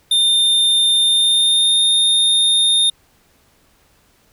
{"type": "tone with pitch glide", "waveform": "square", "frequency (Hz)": [3616, 3654], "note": ["A7", "A#7"], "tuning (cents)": [47, -35], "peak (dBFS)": -12, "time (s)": [0.11, 2.9], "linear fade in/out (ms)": 5, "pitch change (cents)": 18, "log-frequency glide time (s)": [0.99, 1.83], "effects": ["pink hiss -56 dBFS RMS until 4.32 s"]}